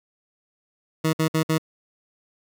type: tone bursts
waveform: 20% pulse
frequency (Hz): 158.8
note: D#3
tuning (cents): +36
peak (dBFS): -14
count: 4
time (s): 1.04-1.582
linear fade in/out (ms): 10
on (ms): 92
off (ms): 58
effects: none